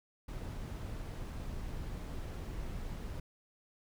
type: noise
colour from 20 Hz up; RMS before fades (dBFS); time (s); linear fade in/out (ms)
brown; -41; 0.28-3.2; 5
effects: none